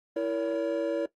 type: chord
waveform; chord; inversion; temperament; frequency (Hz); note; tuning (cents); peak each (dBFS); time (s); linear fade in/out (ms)
triangle; A# diminished; second; equal with one note detuned; 329.6 / 466.2 / 566.3; E4 / A#4 / C#5; 0 / 0 / +37; -29 / -30 / -27; 0.16-1.06; 5
effects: noise-tail reverb RT60 0.1 s tail -17 dB re dry + Opus 32 kbps